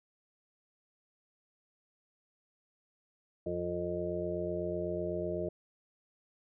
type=harmonic tone; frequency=88 Hz; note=F2; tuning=14 cents sharp; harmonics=1 / 2 / 4 / 5 / 6 / 7; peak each=-44 / -41 / -37 / -40 / -47 / -37 dBFS; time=3.46-5.49 s; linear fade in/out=5 ms; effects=none